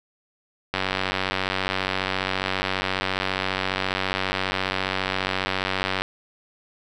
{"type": "click train", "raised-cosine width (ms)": 0.3, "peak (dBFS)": -7, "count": 501, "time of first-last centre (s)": [0.74, 6.02], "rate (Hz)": 94.7, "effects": []}